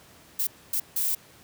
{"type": "noise bursts at uneven times", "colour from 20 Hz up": "violet", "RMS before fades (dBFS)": -26, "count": 3, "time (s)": [[0.39, 0.47], [0.73, 0.8], [0.96, 1.15]], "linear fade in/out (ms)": 5, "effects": ["pink hiss -53 dBFS RMS until 1.43 s", "high-pass 80 Hz 12 dB/octave"]}